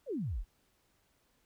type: exponential sweep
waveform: sine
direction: down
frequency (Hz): 622.3 to 30.74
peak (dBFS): -33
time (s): 0.06-0.45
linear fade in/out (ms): 50
effects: pink hiss -73 dBFS RMS until 1.45 s